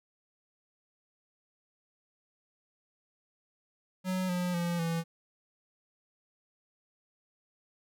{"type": "tone with pitch steps", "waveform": "square", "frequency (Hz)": [185.4, 178.77, 172.39, 166.23], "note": ["F#3", "F3", "F3", "E3"], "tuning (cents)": [4, 41, -22, 15], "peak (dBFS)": -30, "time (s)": [4.04, 5.04], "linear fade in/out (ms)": 50, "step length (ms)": 250, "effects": []}